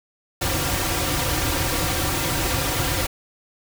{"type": "noise with comb filter", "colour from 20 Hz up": "pink", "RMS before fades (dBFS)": -23, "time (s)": [0.41, 3.07], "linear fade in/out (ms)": 10, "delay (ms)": 4.7, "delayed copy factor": -0.85, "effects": []}